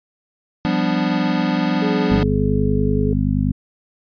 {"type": "chord", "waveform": "square", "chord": "G dominant seventh", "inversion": "third", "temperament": "equal", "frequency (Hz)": [174.61, 196, 246.9, 293.7], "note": ["F3", "G3", "B3", "D4"], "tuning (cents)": [0, 0, 0, 0], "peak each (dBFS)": -23, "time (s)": [0.65, 2.23], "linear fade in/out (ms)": 0}
{"type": "tone", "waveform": "sine", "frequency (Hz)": 423.4, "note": "G#4", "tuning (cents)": 33, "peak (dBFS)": -22, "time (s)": [1.82, 3.13], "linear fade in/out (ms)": 2}
{"type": "harmonic tone", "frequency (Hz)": 50.4, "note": "G1", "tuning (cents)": 49, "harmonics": [1, 2, 3, 4, 5], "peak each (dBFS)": [-22, -22, -22, -22, -22], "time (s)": [2.1, 3.52], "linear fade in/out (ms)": 10}
{"effects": ["resampled to 11025 Hz"]}